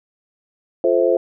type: chord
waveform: sine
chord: F major seventh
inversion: none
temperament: just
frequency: 349.2 / 436.5 / 523.8 / 654.8 Hz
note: F4 / A4 / C5 / E5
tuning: 0 / -14 / +2 / -12 cents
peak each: -19 / -20 / -16 / -22 dBFS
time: 0.84-1.17 s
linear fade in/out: 2 ms
effects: none

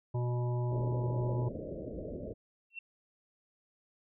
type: harmonic tone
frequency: 122.2 Hz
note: B2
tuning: 18 cents flat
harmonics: 1 / 3 / 5 / 7 / 8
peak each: -30 / -40 / -44 / -47 / -48 dBFS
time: 0.14-1.49 s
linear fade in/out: 10 ms
type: low-pass noise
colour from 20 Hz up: white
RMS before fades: -41 dBFS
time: 0.7-2.34 s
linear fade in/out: 20 ms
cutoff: 620 Hz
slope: 96 dB/octave
type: tone with exponential growth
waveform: sine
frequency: 2711 Hz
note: E7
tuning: 48 cents sharp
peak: -36 dBFS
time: 2.7-2.79 s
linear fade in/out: 5 ms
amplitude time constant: 18 ms
effects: none

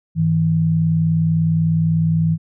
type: tone pair together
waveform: sine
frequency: 101.9 / 161.76 Hz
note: G#2 / E3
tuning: -32 / -32 cents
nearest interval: minor sixth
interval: 800 cents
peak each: -22 / -14 dBFS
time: 0.15-2.38 s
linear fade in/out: 50 ms
effects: none

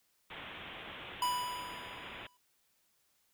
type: low-pass noise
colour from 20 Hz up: white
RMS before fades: -47 dBFS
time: 0.3-2.27 s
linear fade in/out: 5 ms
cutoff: 3500 Hz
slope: 96 dB/octave
type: tone with exponential decay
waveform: square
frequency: 987.8 Hz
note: B5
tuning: in tune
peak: -29 dBFS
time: 1.22-2.37 s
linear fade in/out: 2 ms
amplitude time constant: 250 ms
effects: white hiss -74 dBFS RMS until 3.33 s

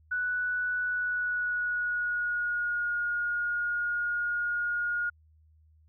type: tone with pitch glide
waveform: sine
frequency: 1480 to 1432.1 Hz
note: F#6 to F6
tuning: 0 to +43 cents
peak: -27 dBFS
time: 0.11-5.1 s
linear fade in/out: 10 ms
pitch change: -57 cents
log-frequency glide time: 0.8-2.94 s
effects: added 78 Hz sine -58 dBFS peak until 5.88 s

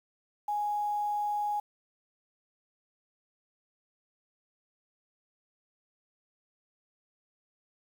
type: tone with quantisation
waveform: sine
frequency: 830.6 Hz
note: G#5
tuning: in tune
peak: -28 dBFS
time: 0.48-1.6 s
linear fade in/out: 5 ms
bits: 9
effects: none

